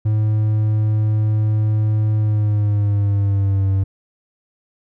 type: tone with pitch glide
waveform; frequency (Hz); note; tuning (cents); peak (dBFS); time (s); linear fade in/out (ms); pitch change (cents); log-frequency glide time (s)
triangle; 107.5 to 96.88; A2 to G2; -40 to -20; -12; 0.05-3.84; 10; -180; 2.17-3.7
effects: none